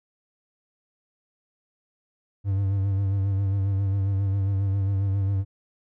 triangle tone with vibrato, 98 Hz, G2, in tune, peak -19 dBFS, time 2.44-5.45 s, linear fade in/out 50 ms, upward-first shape sine, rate 7.4 Hz, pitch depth 40 cents each way, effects none

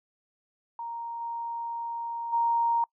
sine tone with level steps, 932.3 Hz, A#5, in tune, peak -33 / -31 / -22 dBFS, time 0.79-2.84 s, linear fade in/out 2 ms, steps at 1.2 / 2.32 s, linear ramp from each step 20 ms, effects noise-tail reverb RT60 0.1 s tail -26 dB re dry

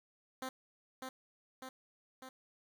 10% pulse tone with echo, 260.3 Hz, C4, 9 cents flat, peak -31 dBFS, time 0.42-0.49 s, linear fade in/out 2 ms, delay 600 ms, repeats 3, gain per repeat -3 dB, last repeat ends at 2.29 s, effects none

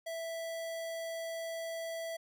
square tone, 659.3 Hz, E5, in tune, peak -38 dBFS, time 0.06-2.17 s, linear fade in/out 10 ms, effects none

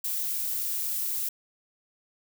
violet noise, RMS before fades -30 dBFS, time 0.04-1.29 s, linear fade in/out 5 ms, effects none

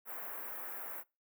white band-stop noise, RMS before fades -43 dBFS, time 0.05-1.04 s, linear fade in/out 50 ms, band 1800 to 14000 Hz, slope 24 dB/octave, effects noise-tail reverb RT60 0.3 s tail -26 dB re dry + high-pass 400 Hz 12 dB/octave

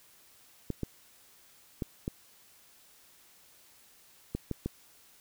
clicks, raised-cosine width 3 ms, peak -19 dBFS, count 7, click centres 0.703 / 0.833 / 1.822 / 2.079 / 4.35 / 4.513 / 4.66 s, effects white hiss -60 dBFS RMS until 5.2 s

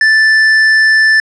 triangle tone with hard clipping, 1760 Hz, A6, in tune, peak -7 dBFS, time 0.01-1.2 s, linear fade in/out 2 ms, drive 10 dB, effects low-pass 8000 Hz 12 dB/octave

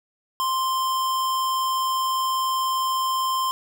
square tone, 1046.5 Hz, C6, in tune, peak -22 dBFS, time 0.4-3.51 s, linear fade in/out 0 ms, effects none

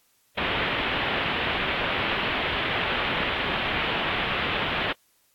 white low-pass noise, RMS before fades -27 dBFS, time 0.37-4.93 s, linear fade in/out 10 ms, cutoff 3300 Hz, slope 48 dB/octave, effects white hiss -65 dBFS RMS until 5.34 s + AAC 64 kbps

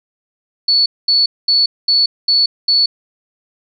sine tone bursts, 4435 Hz, C#8, in tune, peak -9 dBFS, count 6, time 0.68-2.86 s, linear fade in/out 5 ms, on 180 ms, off 220 ms, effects none

